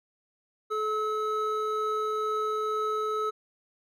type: tone pair together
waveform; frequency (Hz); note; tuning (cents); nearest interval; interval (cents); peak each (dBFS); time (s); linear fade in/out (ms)
triangle; 430.1 / 1292.4; A4 / E6; -39 / -35; octave + perfect fifth; 1904; -28 / -27; 0.7-3.31; 20
effects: none